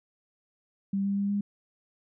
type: tone with pitch steps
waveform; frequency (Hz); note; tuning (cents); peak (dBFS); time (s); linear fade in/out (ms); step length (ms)
sine; 196.8 / 199 / 200.3 / 202.7; G3 / G3 / G3 / G#3; +7 / +26 / +38 / -42; -25; 0.93-1.41; 5; 120
effects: none